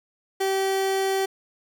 30% pulse tone, 386.1 Hz, G4, 26 cents flat, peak -19 dBFS, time 0.4-1.26 s, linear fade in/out 10 ms, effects none

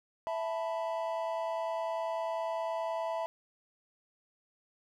triangle chord, E suspended fourth, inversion none, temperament just, 659.3 / 879 / 988.9 Hz, E5 / A5 / B5, 0 / -2 / +2 cents, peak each -32 / -37 / -37 dBFS, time 0.27-3.26 s, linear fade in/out 0 ms, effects none

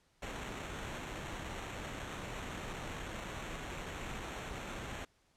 pink noise with sample-and-hold, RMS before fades -43 dBFS, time 0.22-5.05 s, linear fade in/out 5 ms, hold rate 4900 Hz, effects pink hiss -72 dBFS RMS until 5.36 s + low-pass 9000 Hz 12 dB/octave

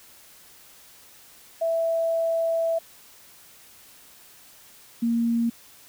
sine tone pair in turn, 660 / 232.7 Hz, E5 / A#3, +2 / -3 cents, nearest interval octave + tritone, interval 1805 cents, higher first, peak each -21 / -20 dBFS, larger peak second, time 1.61-2.79 / 5.02-5.5 s, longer first, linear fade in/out 10 ms, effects white hiss -51 dBFS RMS until 5.88 s

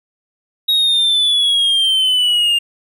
triangle exponential sweep, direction down, 3800 to 2801 Hz, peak -10 dBFS, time 0.68-2.59 s, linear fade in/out 10 ms, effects none

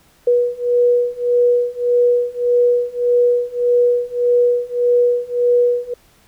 sine beating tone pair, 484.9 / 486.6 Hz, B4 / B4, -32 / -26 cents, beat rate 1.7 Hz, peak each -16 / -15 dBFS, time 0.27-5.94 s, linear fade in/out 5 ms, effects pink hiss -53 dBFS RMS until 6.27 s

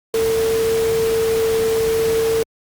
sine tone in noise, 449.9 Hz, A4, 39 cents sharp, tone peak -15 dBFS, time 0.14-2.43 s, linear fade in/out 2 ms, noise pink, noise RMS -27 dBFS, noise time 0.14-2.43 s, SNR +9 dB, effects high-pass 60 Hz 12 dB/octave + Opus 48 kbps

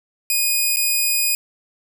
5% pulse tone with dropouts, 2475 Hz, D#7, 10 cents flat, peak -7 dBFS, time 0.3-1.35 s, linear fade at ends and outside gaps 1 ms, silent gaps 0.761-0.769 s, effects none

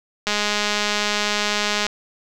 click train, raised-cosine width 0.2 ms, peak -4 dBFS, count 333, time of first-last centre 0.27-1.866 s, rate 208 Hz, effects none

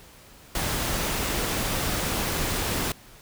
pink noise, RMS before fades -27 dBFS, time 0.55-2.92 s, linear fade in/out 2 ms, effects pink hiss -50 dBFS RMS until 3.21 s

